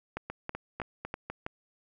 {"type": "two click trains", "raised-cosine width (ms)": 0.5, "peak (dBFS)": [-19, -21], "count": [5, 5], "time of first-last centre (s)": [[0.17, 1.464], [0.3, 1.3]], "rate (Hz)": [3.09, 4], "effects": []}